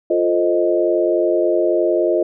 sine chord, F dominant seventh, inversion none, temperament equal, 349.2 / 440 / 523.3 / 622.3 Hz, F4 / A4 / C5 / Eb5, 0 / 0 / 0 / 0 cents, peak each -17 / -22 / -22 / -18 dBFS, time 0.1-2.23 s, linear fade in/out 5 ms, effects none

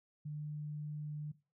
sine tone, 149.8 Hz, D3, 35 cents sharp, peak -39 dBFS, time 0.25-1.32 s, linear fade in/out 10 ms, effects noise-tail reverb RT60 0.3 s tail -17 dB re dry

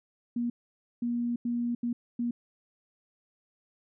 sine tone bursts at uneven times, 238.6 Hz, A#3, 41 cents sharp, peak -27 dBFS, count 5, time 0.36-0.5 / 1.02-1.36 / 1.45-1.75 / 1.83-1.93 / 2.19-2.31 s, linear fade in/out 5 ms, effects none

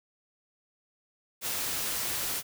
white noise, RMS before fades -32 dBFS, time 1.41-2.43 s, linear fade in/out 50 ms, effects none

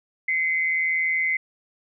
sine tone pair together, 2056 / 2217 Hz, C7 / C#7, -31 / 0 cents, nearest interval minor second, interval 131 cents, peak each -21 / -28 dBFS, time 0.28-1.37 s, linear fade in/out 5 ms, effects none

